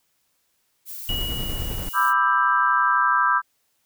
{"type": "noise", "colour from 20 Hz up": "violet", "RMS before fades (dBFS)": -35, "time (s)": [0.85, 2.14], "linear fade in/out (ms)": 50}
{"type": "noise with tremolo", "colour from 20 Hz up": "brown", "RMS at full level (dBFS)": -27, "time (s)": [1.09, 1.89], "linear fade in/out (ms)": 2, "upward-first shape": "triangle", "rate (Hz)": 10, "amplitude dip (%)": 35}
{"type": "tone with exponential decay", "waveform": "sine", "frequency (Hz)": 2913, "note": "F#7", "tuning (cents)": -28, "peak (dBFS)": -24, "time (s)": [1.09, 2.98], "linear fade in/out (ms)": 1, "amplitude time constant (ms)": 410}
{"type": "chord", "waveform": "sine", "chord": "E minor seventh", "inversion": "second", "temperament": "just", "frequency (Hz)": [988.9, 1186.7, 1318.5, 1582.2], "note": ["B5", "D6", "E6", "G6"], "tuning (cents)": [2, 18, 0, 16], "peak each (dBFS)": -22, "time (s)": [1.93, 3.42], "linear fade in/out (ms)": 50}
{"effects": ["white hiss -69 dBFS RMS until 3.85 s"]}